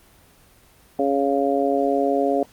harmonic tone, 139.2 Hz, C#3, 8 cents sharp, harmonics 2 / 3 / 4 / 5, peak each -23 / -23 / -23 / -23 dBFS, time 0.99-2.43 s, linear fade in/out 2 ms, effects pink hiss -53 dBFS RMS until 2.52 s + Opus 24 kbps

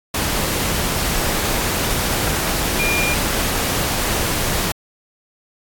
sine tone in noise, 2410 Hz, D7, 44 cents sharp, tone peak -19 dBFS, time 2.79-3.14 s, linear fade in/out 5 ms, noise pink, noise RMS -20 dBFS, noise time 0.14-4.72 s, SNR -2 dB, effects AAC 64 kbps

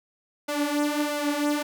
sawtooth tone with flanger, 293.7 Hz, D4, in tune, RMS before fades -26 dBFS, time 0.48-1.63 s, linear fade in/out 10 ms, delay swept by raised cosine 1.4 to 6.7 ms, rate 1.5 Hz, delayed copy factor +0.65, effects none

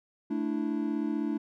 triangle chord, A suspended fourth, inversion none, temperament equal, 220 / 293.7 / 329.6 Hz, A3 / D4 / E4, 0 / 0 / 0 cents, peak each -31 / -29 / -32 dBFS, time 0.3-1.38 s, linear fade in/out 10 ms, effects none

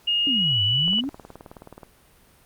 sine tone with pitch glide, 2851 to 2955 Hz, F7 to F#7, +35 to -3 cents, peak -19 dBFS, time 0.07-1.01 s, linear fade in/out 10 ms, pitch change +62 cents, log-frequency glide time 0.28-0.61 s
sine exponential two-way sweep, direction down then up, 293.7 to 95.4 to 293.7 Hz, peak -25 dBFS, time 0.27-1.09 s, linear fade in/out 0 ms, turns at 0.63 s
click train, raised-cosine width 1 ms, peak -26 dBFS, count 19, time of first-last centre 0.88-1.832 s, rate 18.9 Hz
effects pink hiss -56 dBFS RMS until 2.45 s + Opus 48 kbps

